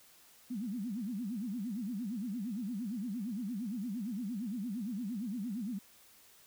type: tone with vibrato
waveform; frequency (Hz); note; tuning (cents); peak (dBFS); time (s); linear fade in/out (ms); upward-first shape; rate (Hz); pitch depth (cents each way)
sine; 220; A3; 0; -35; 0.5-5.79; 10; sine; 8.7; 260
effects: white hiss -61 dBFS RMS until 6.46 s